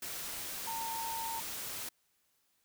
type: tone in noise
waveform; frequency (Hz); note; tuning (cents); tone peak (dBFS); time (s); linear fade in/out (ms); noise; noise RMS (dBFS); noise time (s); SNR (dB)
sine; 910; A#5; -42; -37; 0.67-1.4; 5; white; -41; 0.02-1.89; +1
effects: white hiss -75 dBFS RMS until 2.64 s